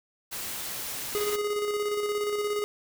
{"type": "noise", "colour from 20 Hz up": "white", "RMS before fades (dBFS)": -35, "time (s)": [0.31, 1.37], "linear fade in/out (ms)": 20}
{"type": "tone with tremolo", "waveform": "square", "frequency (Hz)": 415.3, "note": "G#4", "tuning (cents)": 0, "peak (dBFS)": -26, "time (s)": [1.15, 2.64], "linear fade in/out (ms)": 0, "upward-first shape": "square", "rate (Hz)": 17, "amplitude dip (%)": 35}
{"effects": []}